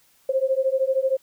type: beating tone pair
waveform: sine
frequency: 523.3 / 536.3 Hz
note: C5 / C5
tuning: 0 / +43 cents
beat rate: 13 Hz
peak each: -22 dBFS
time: 0.29-1.17 s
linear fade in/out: 5 ms
effects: white hiss -60 dBFS RMS until 1.22 s